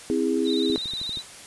sine chord, C augmented, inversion none, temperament just, 261.6 / 327 / 408.8 Hz, C4 / E4 / G#4, 0 / -14 / -27 cents, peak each -25 dBFS, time 0.1-0.76 s, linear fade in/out 0 ms
sine tone with vibrato, 3834 Hz, A#7, 48 cents sharp, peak -28 dBFS, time 0.44-1.23 s, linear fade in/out 50 ms, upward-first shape square, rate 16 Hz, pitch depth 56 cents each way
click train, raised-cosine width 3 ms, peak -27 dBFS, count 7, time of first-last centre 0.7-1.172 s, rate 12.7 Hz
effects white hiss -43 dBFS RMS until 1.46 s + resampled to 24000 Hz

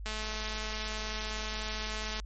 click train, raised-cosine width 0.2 ms, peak -20 dBFS, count 463, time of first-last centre 0.06-2.199 s, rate 216 Hz, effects added 50 Hz sine -38 dBFS peak until 2.25 s + MP3 32 kbps

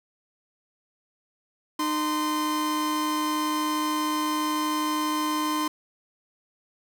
45% pulse tone pair together, 305.4 / 1037 Hz, D#4 / C6, -32 / -16 cents, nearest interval octave + major sixth, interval 2116 cents, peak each -27 dBFS, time 1.79-5.68 s, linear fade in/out 5 ms, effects none

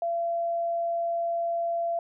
sine tone, 680 Hz, F5, 46 cents flat, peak -25 dBFS, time 0.02-1.99 s, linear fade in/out 2 ms, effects none

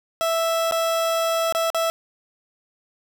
30% pulse tone with dropouts, 659.3 Hz, E5, in tune, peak -17 dBFS, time 0.21-1.9 s, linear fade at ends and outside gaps 0 ms, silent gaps 0.711-0.722 / 1.524-1.549 / 1.702-1.746 s, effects none

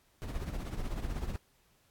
brown noise with tremolo, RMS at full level -33 dBFS, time 0.22-1.36 s, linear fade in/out 0 ms, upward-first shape triangle, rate 16 Hz, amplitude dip 70%, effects pink hiss -69 dBFS RMS until 1.9 s + AAC 64 kbps

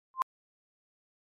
sine tone with exponential growth, 1046.5 Hz, C6, in tune, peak -19 dBFS, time 0.14-0.22 s, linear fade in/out 0 ms, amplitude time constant 17 ms, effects MP3 64 kbps

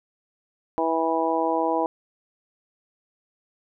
harmonic tone, 163.2 Hz, E3, 17 cents flat, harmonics 2 / 3 / 4 / 5 / 6, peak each -27 / -27 / -27 / -27 / -27 dBFS, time 0.78-1.86 s, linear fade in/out 0 ms, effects none

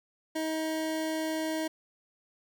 25% pulse tone, 316.7 Hz, D#4, 31 cents sharp, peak -26 dBFS, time 0.35-1.68 s, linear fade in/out 10 ms, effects none

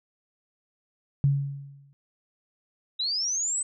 sine tone with exponential decay, 140 Hz, C#3, 18 cents sharp, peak -16 dBFS, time 1.24-1.93 s, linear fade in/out 0 ms, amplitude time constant 150 ms
sine linear sweep, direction up, 3784 to 8200 Hz, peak -25 dBFS, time 2.99-3.63 s, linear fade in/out 10 ms
effects none

